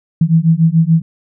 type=beating tone pair; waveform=sine; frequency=160 / 166.9 Hz; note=D#3 / E3; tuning=+49 / +22 cents; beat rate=6.9 Hz; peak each=-11 dBFS; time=0.21-1.02 s; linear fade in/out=5 ms; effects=none